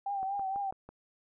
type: tone with vibrato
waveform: sine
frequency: 784 Hz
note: G5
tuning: in tune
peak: -31 dBFS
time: 0.06-0.71 s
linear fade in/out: 5 ms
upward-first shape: triangle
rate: 4.2 Hz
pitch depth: 64 cents each way
type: click train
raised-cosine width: 1 ms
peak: -33 dBFS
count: 5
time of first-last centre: 0.23-0.89 s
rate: 6.06 Hz
effects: none